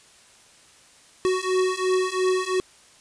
square beating tone pair, 370 / 372.9 Hz, F#4 / F#4, 0 / +14 cents, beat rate 2.9 Hz, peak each -25 / -24 dBFS, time 1.25-2.6 s, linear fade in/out 0 ms, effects white hiss -53 dBFS RMS until 3 s + resampled to 22050 Hz

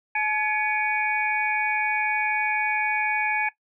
sine tone cluster, 856 / 1691 / 2252 / 2459 Hz, A5 / G#6 / C#7 / D#7, -48 / +31 / +27 / -21 cents, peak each -27 dBFS, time 0.15-3.49 s, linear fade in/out 5 ms, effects noise-tail reverb RT60 0.1 s tail -17 dB re dry

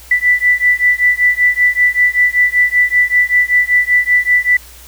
sine beating tone pair, 1975.5 / 1980.7 Hz, B6 / B6, 0 / +5 cents, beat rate 5.2 Hz, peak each -12 dBFS, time 0.11-4.57 s, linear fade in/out 5 ms, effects added 60 Hz sine -39 dBFS peak until 4.87 s + white hiss -39 dBFS RMS until 4.87 s

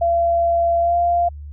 sine tone with pitch glide, 681 to 693.7 Hz, F5 to F5, -44 to -12 cents, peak -14 dBFS, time 0.01-1.29 s, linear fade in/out 10 ms, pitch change +32 cents, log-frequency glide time 0.8-0.96 s, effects added 73 Hz sine -31 dBFS peak until 1.52 s

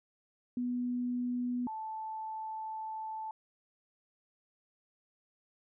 sine tone pair in turn, 246 / 876.6 Hz, B3 / A5, -7 / -7 cents, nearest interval octave + minor seventh, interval 2200 cents, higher second, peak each -31 / -37 dBFS, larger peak first, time 0.57-1.67 / 1.67-3.31 s, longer second, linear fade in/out 2 ms, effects none

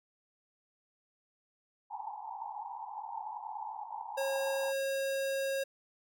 white band-pass noise, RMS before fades -42 dBFS, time 1.9-4.73 s, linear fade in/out 20 ms, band 800 to 930 Hz, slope 96 dB/octave
square tone, 543 Hz, C#5, 36 cents flat, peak -32 dBFS, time 4.17-5.64 s, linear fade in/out 10 ms
effects none

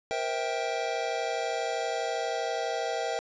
square chord, C dominant seventh, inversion third, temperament just, 470.9 / 523.3 / 654.1 / 784.9 Hz, Bb4 / C5 / E5 / G5, +18 / 0 / -14 / +2 cents, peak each -35 / -38 / -34 / -34 dBFS, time 0.11-3.19 s, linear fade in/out 0 ms, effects resampled to 16000 Hz + 10-bit

